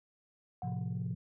sine tone with exponential decay, 730 Hz, F#5, 24 cents flat, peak -37 dBFS, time 0.62-1.06 s, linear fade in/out 1 ms, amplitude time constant 95 ms
sine chord, F major, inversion first, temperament equal, 110 / 130.81 / 174.61 Hz, A2 / C3 / F3, 0 / 0 / 0 cents, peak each -37 dBFS, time 0.63-1.15 s, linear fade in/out 10 ms
effects tanh soft clip ceiling -28 dBFS

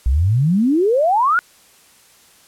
sine exponential sweep, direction up, 58.3 to 1480 Hz, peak -12 dBFS, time 0.06-1.39 s, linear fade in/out 0 ms, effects white hiss -50 dBFS RMS until 2.47 s + low-pass 12000 Hz 12 dB/octave

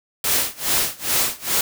white noise with tremolo, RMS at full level -18 dBFS, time 0.24-1.61 s, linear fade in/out 2 ms, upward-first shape sine, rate 2.4 Hz, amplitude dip 95%, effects none

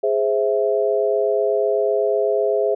sine chord, Ab augmented, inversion none, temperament equal, 415.3 / 523.3 / 659.3 Hz, Ab4 / C5 / E5, 0 / 0 / 0 cents, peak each -19 / -22 / -21 dBFS, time 0.03-2.75 s, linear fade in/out 10 ms, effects none

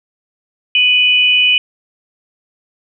sine tone pair together, 2489 / 2968 Hz, D#7 / F#7, 0 / +5 cents, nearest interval minor third, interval 305 cents, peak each -11 dBFS, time 0.75-1.58 s, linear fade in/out 2 ms, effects none

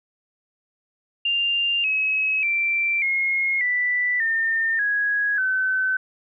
sine tone with pitch steps, 2794 / 2562 / 2349 / 2154 / 1975.7 / 1811.7 / 1661.3 / 1523.4 Hz, F7 / E7 / D7 / C7 / B6 / A#6 / G#6 / G6, 0 / -50 / 0 / +50 / 0 / -50 / 0 / -50 cents, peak -19 dBFS, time 1.25-5.97 s, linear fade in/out 5 ms, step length 590 ms, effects none

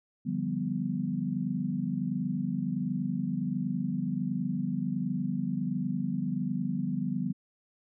sine chord, G dominant seventh, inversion second, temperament equal, 146.83 / 174.61 / 196 / 246.9 Hz, D3 / F3 / G3 / B3, 0 / 0 / 0 / 0 cents, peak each -36 / -34 / -33 / -33 dBFS, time 0.25-7.33 s, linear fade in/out 20 ms, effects none

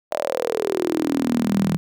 sawtooth tone with high-pass filter sweep, 40.04 Hz, E1, 50 cents flat, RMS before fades -22 dBFS, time 0.11-1.77 s, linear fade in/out 0 ms, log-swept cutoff 630 to 170 Hz, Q 7.9, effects none

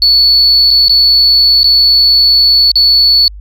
sine tone with dropouts, 4435 Hz, C#8, in tune, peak -3 dBFS, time 0.02-3.28 s, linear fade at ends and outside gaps 1 ms, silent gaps 0.706-0.711 / 0.883-0.895 / 1.632-1.642 / 2.716-2.756 s, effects tanh soft clip ceiling 0 dBFS + added 50 Hz sine -26 dBFS peak until 3.4 s

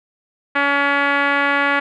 5% pulse tone with low-pass filter, 282.7 Hz, C#4, 34 cents sharp, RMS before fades -17 dBFS, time 0.55-1.8 s, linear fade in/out 10 ms, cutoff 1800 Hz, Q 1.8, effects none

